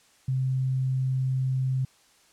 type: tone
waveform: sine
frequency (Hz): 130.81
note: C3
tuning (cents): 0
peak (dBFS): -23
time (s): 0.28-1.85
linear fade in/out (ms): 5
effects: white hiss -60 dBFS RMS until 2.32 s + low-pass 9000 Hz 12 dB/octave